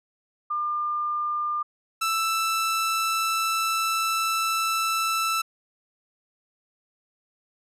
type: tone pair in turn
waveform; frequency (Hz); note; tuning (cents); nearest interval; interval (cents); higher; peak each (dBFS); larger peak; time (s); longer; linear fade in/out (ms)
sine / sawtooth; 1200 / 1323.8; D6 / E6; +37 / +7; major second; 170; second; -24 / -19; second; 0.5-1.63 / 2.01-5.42; second; 10
effects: resampled to 32000 Hz